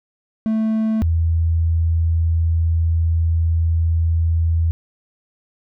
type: tone pair in turn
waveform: triangle / sine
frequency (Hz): 220 / 82.41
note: A3 / E2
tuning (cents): 0 / 0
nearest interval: octave + perfect fourth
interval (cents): 1700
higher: first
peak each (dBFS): -14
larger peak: neither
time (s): 0.46-1.02 / 1.02-4.71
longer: second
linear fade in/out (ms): 0
effects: none